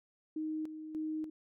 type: tone with tremolo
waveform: sine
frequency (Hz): 311.8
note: D#4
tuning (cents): +4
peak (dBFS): -34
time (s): 0.36-1.3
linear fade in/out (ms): 5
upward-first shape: square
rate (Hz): 1.7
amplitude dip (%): 60
effects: none